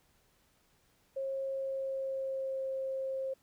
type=tone with pitch glide; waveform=sine; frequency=539 to 532.2 Hz; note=C#5 to C5; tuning=-49 to +29 cents; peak=-33 dBFS; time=1.16-3.34 s; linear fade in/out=10 ms; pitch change=-22 cents; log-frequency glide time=1.47-2.66 s; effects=pink hiss -70 dBFS RMS until 3.42 s